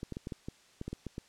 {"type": "clicks", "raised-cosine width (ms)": 3, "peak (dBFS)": -25, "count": 11, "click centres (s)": [0.031, 0.123, 0.169, 0.271, 0.322, 0.485, 0.814, 0.88, 0.93, 1.067, 1.181], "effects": ["white hiss -62 dBFS RMS until 1.28 s", "low-pass 7000 Hz 12 dB/octave"]}